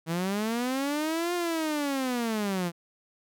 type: linear two-way sweep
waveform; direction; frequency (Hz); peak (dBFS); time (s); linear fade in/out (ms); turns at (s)
sawtooth; up then down; 158.9 to 355.1 to 167; -23; 0.06-2.72; 50; 1.34
effects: none